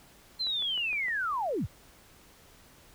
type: linear sweep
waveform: sine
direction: down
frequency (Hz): 4186 to 41.2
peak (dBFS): -28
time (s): 0.39-1.67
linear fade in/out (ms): 20
type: click train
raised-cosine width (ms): 0.5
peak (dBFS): -31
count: 5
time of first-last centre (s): 0.47-1.083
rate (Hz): 6.52
effects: pink hiss -57 dBFS RMS until 2.94 s